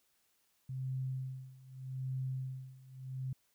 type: tone with tremolo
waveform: sine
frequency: 130.81 Hz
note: C3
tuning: in tune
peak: -34 dBFS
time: 0.69-3.33 s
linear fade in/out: 5 ms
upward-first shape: sine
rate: 0.82 Hz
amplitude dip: 90%
effects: white hiss -75 dBFS RMS until 3.54 s